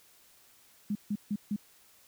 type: tone bursts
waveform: sine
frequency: 206.8 Hz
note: G#3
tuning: 7 cents flat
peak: -28 dBFS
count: 4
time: 0.9-1.562 s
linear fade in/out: 5 ms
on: 53 ms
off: 150 ms
effects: white hiss -61 dBFS RMS until 2.07 s